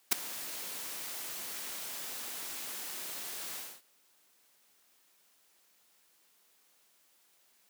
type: noise with ADSR envelope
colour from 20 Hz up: white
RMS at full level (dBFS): -22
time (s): 0.11-3.82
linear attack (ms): 14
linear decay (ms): 8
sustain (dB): -19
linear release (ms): 260
effects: white hiss -68 dBFS RMS until 7.69 s + high-pass 200 Hz 12 dB/octave